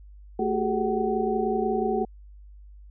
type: tone cluster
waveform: sine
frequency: 221.3 / 370.4 / 396.2 / 426.9 / 752 Hz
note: A3 / F#4 / G4 / G#4 / F#5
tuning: +10 / +2 / +18 / +48 / +28 cents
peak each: -29 dBFS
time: 0.39-2.05 s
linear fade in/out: 5 ms
effects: added 50 Hz sine -44 dBFS peak until 2.9 s